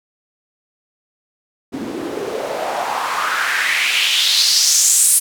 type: noise with band-pass filter sweep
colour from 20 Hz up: white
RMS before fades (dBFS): -17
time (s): 1.72-5.2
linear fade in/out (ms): 20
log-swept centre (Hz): 240 to 9900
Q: 3.4
effects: none